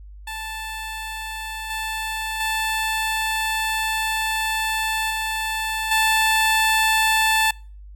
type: tone with level steps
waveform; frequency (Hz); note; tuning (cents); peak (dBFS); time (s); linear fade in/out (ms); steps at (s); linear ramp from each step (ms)
15% pulse; 879; A5; -2; -23 / -19 / -15 / -17 / -10; 0.27-7.51; 5; 1.7 / 2.4 / 5.1 / 5.91; 5
effects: noise-tail reverb RT60 0.4 s tail -25 dB re dry + added 50 Hz sine -38 dBFS peak until 7.95 s